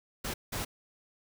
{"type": "noise bursts at uneven times", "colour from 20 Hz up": "pink", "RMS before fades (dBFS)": -35, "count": 2, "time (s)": [[0.24, 0.34], [0.52, 0.65]], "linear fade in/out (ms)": 10, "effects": []}